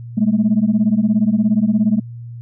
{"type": "beating tone pair", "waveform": "sine", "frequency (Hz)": [205.2, 222.2], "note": ["G#3", "A3"], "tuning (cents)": [-21, 17], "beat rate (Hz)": 17, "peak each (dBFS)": -14, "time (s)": [0.17, 2], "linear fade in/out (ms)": 10, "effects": ["tanh soft clip ceiling -7 dBFS", "added 118 Hz sine -29 dBFS peak until 2.41 s"]}